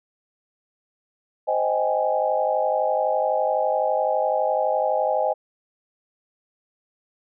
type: chord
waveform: sine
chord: Ab major seventh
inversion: first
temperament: just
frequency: 519.1 / 623 / 778.7 / 830.6 Hz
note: C5 / Eb5 / G5 / Ab5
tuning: -14 / +2 / -12 / 0 cents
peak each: -25 / -23 / -27 / -25 dBFS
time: 1.47-5.34 s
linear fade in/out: 20 ms
effects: none